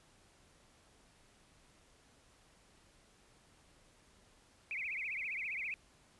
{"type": "tone with vibrato", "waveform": "sine", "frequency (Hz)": 2304, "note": "D7", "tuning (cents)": -34, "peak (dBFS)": -37, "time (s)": [4.71, 5.74], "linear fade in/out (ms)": 0, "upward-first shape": "triangle", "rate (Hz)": 15, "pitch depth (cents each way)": 250, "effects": ["pink hiss -66 dBFS RMS until 6.19 s", "resampled to 24000 Hz"]}